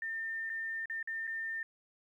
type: tone with dropouts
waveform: sine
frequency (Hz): 1805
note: A6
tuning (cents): +44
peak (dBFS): -35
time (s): 0.02-1.63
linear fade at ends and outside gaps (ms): 2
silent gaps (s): 0.495-0.499 / 0.857-0.898 / 1.028-1.074 / 1.27-1.275
effects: 12-bit